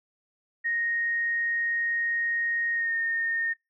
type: tone with pitch glide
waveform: sine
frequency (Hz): 1864.7 to 1835.8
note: A#6 to A#6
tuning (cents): 0 to -27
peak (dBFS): -25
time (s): 0.64-3.54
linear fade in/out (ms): 20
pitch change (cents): -27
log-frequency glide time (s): 2.74-2.93
effects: noise-tail reverb RT60 0.2 s tail -21 dB re dry